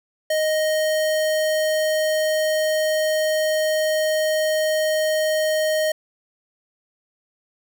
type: tone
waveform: square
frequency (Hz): 622.3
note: D#5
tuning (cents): 0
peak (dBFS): -19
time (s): 0.3-5.92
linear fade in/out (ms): 5
effects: none